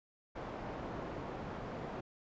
white low-pass noise, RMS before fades -43 dBFS, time 0.35-2.01 s, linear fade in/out 10 ms, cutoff 740 Hz, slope 12 dB/octave, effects resampled to 16000 Hz

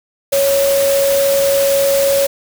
sine tone in noise, 554.4 Hz, C#5, in tune, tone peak -11 dBFS, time 0.32-2.27 s, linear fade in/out 10 ms, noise white, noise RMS -21 dBFS, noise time 0.32-2.27 s, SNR +7 dB, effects none

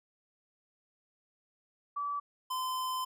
sine / square tone pair in turn, 1152 / 1026.3 Hz, D6 / C6, -34 / -34 cents, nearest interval major second, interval 200 cents, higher first, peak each -32 / -33 dBFS, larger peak first, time 1.96-2.2 / 2.5-3.05 s, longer second, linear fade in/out 10 ms, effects none

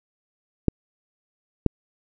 clicks, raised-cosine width 3 ms, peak -4 dBFS, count 2, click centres 0.683 / 1.663 s, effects none

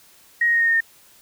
sine tone with pitch steps, 1885 / 1873.1 / 1861.2 / 1849.4 / 1837.7 / 1826.1 Hz, A#6 / A#6 / A#6 / A#6 / A#6 / A#6, +19 / +8 / -3 / -14 / -25 / -36 cents, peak -15 dBFS, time 0.41-0.806 s, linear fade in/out 5 ms, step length 66 ms, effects white hiss -52 dBFS RMS until 1.21 s

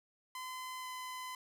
sawtooth tone with pitch glide, 1023 to 1016.5 Hz, C6 to B5, -39 to +50 cents, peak -38 dBFS, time 0.35-1.35 s, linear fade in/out 2 ms, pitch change -11 cents, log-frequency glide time 0.81-0.86 s, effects none

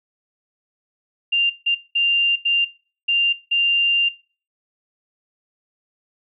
sine tone bursts at uneven times, 2789 Hz, F7, 3 cents flat, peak -15 dBFS, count 6, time 1.32-1.5 / 1.66-1.75 / 1.95-2.36 / 2.45-2.65 / 3.08-3.33 / 3.51-4.09 s, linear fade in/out 10 ms, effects noise-tail reverb RT60 0.4 s tail -21 dB re dry

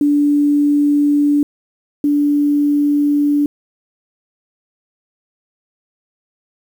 sine tone pair in turn, 290.7 / 290.7 Hz, D4 / D4, -18 / -18 cents, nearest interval unison, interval 0 cents, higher neither, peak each -10 / -11 dBFS, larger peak first, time 0.01-1.43 / 2.04-3.46 s, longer neither, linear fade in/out 2 ms, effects 7-bit

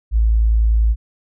sine tone, 55.2 Hz, A1, 6 cents sharp, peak -11 dBFS, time 0.11-0.96 s, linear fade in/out 50 ms, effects none

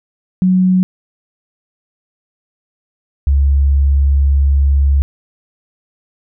sine tone pair in turn, 184.8 / 69.6 Hz, F#3 / C#2, -2 / +8 cents, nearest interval octave + perfect fourth, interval 1690 cents, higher first, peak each -8 dBFS, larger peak neither, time 0.42-0.83 / 3.27-5.02 s, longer second, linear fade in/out 0 ms, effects none

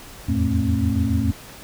sine tone cluster, 82 / 88.9 / 110.6 / 221.1 / 269.1 Hz, E2 / F2 / A2 / A3 / C4, -9 / +31 / +9 / +9 / +49 cents, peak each -24 dBFS, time 0.28-1.32 s, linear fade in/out 10 ms, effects pink hiss -41 dBFS RMS until 1.63 s

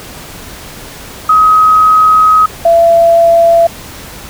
sine tone pair in turn, 1266 / 673.6 Hz, D#6 / E5, +30 / +37 cents, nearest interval major seventh, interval 1093 cents, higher first, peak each -3 dBFS, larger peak neither, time 1.29-2.46 / 2.65-3.67 s, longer first, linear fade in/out 5 ms, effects pink hiss -29 dBFS RMS until 4.29 s

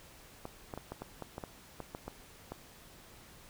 clicks, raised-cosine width 1 ms, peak -26 dBFS, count 12, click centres 0.454 / 0.738 / 0.776 / 0.92 / 1.02 / 1.223 / 1.381 / 1.438 / 1.803 / 1.949 / 2.08 / 2.52 s, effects pink hiss -56 dBFS RMS until 3.49 s

